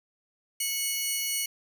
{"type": "tone pair together", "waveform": "10% pulse", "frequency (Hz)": [2200, 2932], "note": ["C#7", "F#7"], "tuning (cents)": [-14, -16], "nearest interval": "perfect fourth", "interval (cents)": 498, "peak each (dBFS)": -22, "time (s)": [0.6, 1.46], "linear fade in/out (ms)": 5, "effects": []}